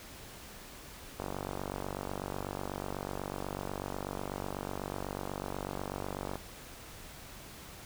click train, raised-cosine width 1 ms, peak -22 dBFS, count 249, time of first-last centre 1.2-6.356 s, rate 48.1 Hz, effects pink hiss -49 dBFS RMS until 7.85 s

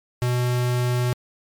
square tone, 123.47 Hz, B2, in tune, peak -20 dBFS, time 0.22-1.13 s, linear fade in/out 0 ms, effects MP3 96 kbps

